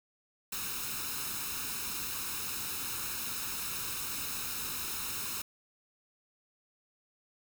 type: noise with comb filter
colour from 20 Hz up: white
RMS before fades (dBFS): -37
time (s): 0.52-5.42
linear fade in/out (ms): 5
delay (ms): 0.76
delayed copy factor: +0.65
effects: none